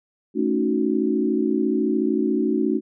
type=chord; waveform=sine; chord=D# half-diminished seventh; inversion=second; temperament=equal; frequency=220 / 277.2 / 311.1 / 370 Hz; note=A3 / C#4 / D#4 / F#4; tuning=0 / 0 / 0 / 0 cents; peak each=-24 dBFS; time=0.34-2.81 s; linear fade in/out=50 ms; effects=none